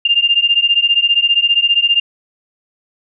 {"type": "beating tone pair", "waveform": "sine", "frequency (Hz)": [2794, 2809], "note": ["F7", "F7"], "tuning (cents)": [0, 9], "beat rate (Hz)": 15, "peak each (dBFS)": -13, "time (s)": [0.05, 2], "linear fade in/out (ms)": 5, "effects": []}